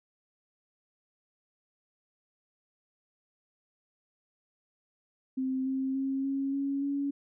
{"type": "tone with pitch steps", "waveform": "sine", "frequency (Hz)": [261.6, 265.4, 269.3, 273.2, 277.2, 281.2], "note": ["C4", "C4", "C#4", "C#4", "C#4", "C#4"], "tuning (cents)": [0, 25, -50, -25, 0, 25], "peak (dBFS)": -28, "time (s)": [5.37, 7.11], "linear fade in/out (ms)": 10, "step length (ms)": 290, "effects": []}